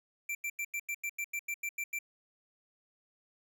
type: tone bursts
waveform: square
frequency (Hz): 2349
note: D7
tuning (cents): 0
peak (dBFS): -34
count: 12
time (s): 0.29-1.989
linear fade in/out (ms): 5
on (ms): 60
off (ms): 89
effects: none